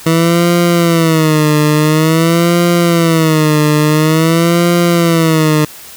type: tone with vibrato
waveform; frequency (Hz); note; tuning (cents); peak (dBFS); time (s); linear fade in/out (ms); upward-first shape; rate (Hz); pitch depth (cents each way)
20% pulse; 161.6; E3; -34; -3; 0.06-5.65; 5; sine; 0.48; 120
effects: white hiss -33 dBFS RMS until 5.96 s